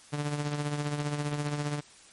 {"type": "tone with tremolo", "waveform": "sawtooth", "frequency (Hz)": 146.83, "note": "D3", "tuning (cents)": 0, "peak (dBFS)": -23, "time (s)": [0.12, 1.81], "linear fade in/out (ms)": 20, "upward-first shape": "triangle", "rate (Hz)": 15, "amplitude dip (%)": 60, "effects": ["white hiss -54 dBFS RMS until 2.12 s", "MP3 48 kbps"]}